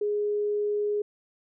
sine tone, 415.3 Hz, G#4, in tune, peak -24 dBFS, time 0.01-1.02 s, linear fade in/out 5 ms, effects none

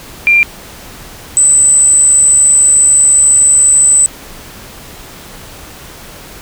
sine tone pair in turn, 2382 / 8026 Hz, D7 / B8, +24 / +27 cents, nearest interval octave + major sixth, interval 2103 cents, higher second, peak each -4 dBFS, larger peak neither, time 0.27-0.43 / 1.37-4.06 s, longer second, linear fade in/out 0 ms, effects pink hiss -32 dBFS RMS until 6.41 s

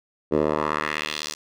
10% pulse tone with band-pass filter sweep, 76 Hz, D#2, 40 cents flat, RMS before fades -25 dBFS, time 0.31-1.35 s, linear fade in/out 20 ms, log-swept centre 410 to 6000 Hz, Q 1.6, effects none

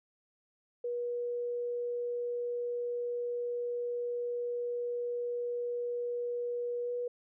sine tone with pitch glide, 482.3 to 486.5 Hz, B4 to B4, -41 to -26 cents, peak -32 dBFS, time 0.84-7.08 s, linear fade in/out 5 ms, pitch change +15 cents, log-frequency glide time 6.83-6.91 s, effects none

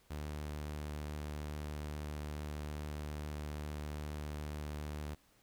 sawtooth tone with vibrato, 74.8 Hz, D2, 32 cents sharp, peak -36 dBFS, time 0.1-5.15 s, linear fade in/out 10 ms, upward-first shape triangle, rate 7 Hz, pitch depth 9 cents each way, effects pink hiss -69 dBFS RMS until 5.42 s

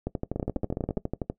two click trains, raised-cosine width 2 ms, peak -16 / -15 dBFS, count 10 / 16, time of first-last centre 0.36-0.976 / 0.07-1.3 s, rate 14.6 / 12.2 Hz, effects noise-tail reverb RT60 0.1 s tail -19 dB re dry

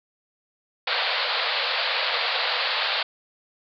white band-pass noise, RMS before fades -25 dBFS, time 0.87-3.03 s, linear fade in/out 5 ms, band 470 to 4600 Hz, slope 96 dB/octave, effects none

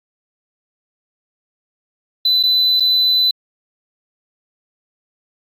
sine tone with dropouts, 4006 Hz, B7, 24 cents sharp, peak -9 dBFS, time 2.25-3.31 s, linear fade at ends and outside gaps 5 ms, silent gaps 2.429-2.435 / 2.799-2.804 s, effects tanh soft clip ceiling -10 dBFS + AAC 64 kbps

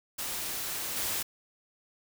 white noise with level steps, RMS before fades -35 / -32 dBFS, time 0.18-1.23 s, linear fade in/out 10 ms, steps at 0.96 s, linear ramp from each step 5 ms, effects none

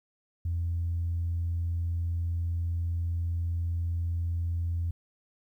sine tone, 85 Hz, F2, 46 cents flat, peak -26 dBFS, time 0.45-4.91 s, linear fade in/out 5 ms, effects tanh soft clip ceiling -23 dBFS + 11-bit

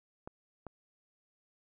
clicks, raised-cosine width 1 ms, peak -29 dBFS, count 2, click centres 0.275 / 0.667 s, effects none

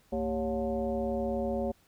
sine tone with frequency modulation, 392 Hz, G4, in tune, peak -28 dBFS, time 0.12-1.72 s, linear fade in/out 10 ms, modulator 164 Hz, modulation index 1.7, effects pink hiss -65 dBFS RMS until 1.87 s

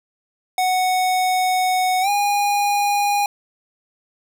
square tone with pitch glide, 740 to 816.4 Hz, F#5 to G#5, 0 to -30 cents, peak -17 dBFS, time 0.58-3.26 s, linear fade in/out 2 ms, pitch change +170 cents, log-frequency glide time 2.01-2.09 s, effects none

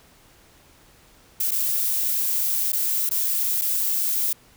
violet noise with dropouts, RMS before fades -23 dBFS, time 1.4-4.33 s, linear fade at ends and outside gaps 5 ms, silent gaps 1.509-1.516 / 2.72-2.729 / 3.093-3.11 / 3.614-3.618 s, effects pink hiss -54 dBFS RMS until 4.56 s

